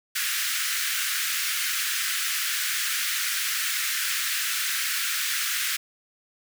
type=high-pass noise; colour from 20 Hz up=pink; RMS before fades=-27 dBFS; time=0.15-5.77 s; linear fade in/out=10 ms; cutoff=1400 Hz; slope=48 dB/octave; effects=none